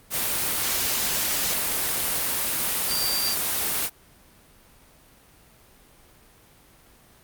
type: tone in noise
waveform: sine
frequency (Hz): 4699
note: D8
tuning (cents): 0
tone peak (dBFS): -25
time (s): 2.87-3.37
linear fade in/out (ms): 50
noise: white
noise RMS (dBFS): -25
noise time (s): 0.1-3.9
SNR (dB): -3
effects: pink hiss -54 dBFS RMS until 7.23 s + Opus 32 kbps